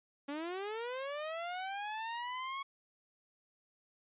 sawtooth linear sweep, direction up, 276.3 to 1108.7 Hz, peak -34 dBFS, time 0.28-2.63 s, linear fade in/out 10 ms, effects resampled to 8000 Hz

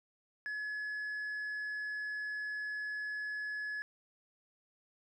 triangle tone with tanh clipping, 1700 Hz, G#6, 40 cents sharp, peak -37 dBFS, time 0.46-3.82 s, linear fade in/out 0 ms, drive 7 dB, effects none

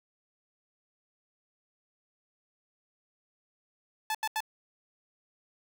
sawtooth tone bursts, 870 Hz, A5, 20 cents flat, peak -25 dBFS, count 3, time 4.1-4.405 s, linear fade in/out 2 ms, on 47 ms, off 82 ms, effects none

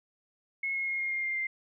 sine tone with pitch steps, 2176 / 2162 / 2149 / 2135 / 2121 / 2108 / 2095 Hz, C#7 / C#7 / C7 / C7 / C7 / C7 / C7, -33 / -44 / +46 / +34 / +23 / +12 / +2 cents, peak -29 dBFS, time 0.63-1.47 s, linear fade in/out 5 ms, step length 120 ms, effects none

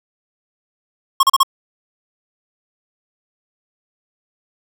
square tone bursts, 1085 Hz, C#6, 37 cents flat, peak -9 dBFS, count 4, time 1.2-1.432 s, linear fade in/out 5 ms, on 31 ms, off 36 ms, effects none

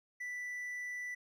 triangle tone, 1975.5 Hz, B6, in tune, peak -37 dBFS, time 0.2-1.15 s, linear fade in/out 10 ms, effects none

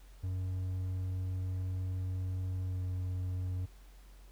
triangle tone with pitch glide, 92.5 to 91.54 Hz, F#2 to F#2, 0 to -18 cents, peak -31 dBFS, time 0.23-3.66 s, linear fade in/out 10 ms, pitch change -18 cents, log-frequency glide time 2.66-2.8 s, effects added 46 Hz sine -52 dBFS peak until 4.31 s + pink hiss -64 dBFS RMS until 4.31 s

